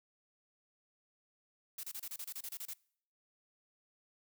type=noise bursts; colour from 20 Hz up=blue; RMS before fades=-43 dBFS; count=12; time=1.78-2.736 s; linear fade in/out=5 ms; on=54 ms; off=28 ms; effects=noise-tail reverb RT60 0.6 s tail -24 dB re dry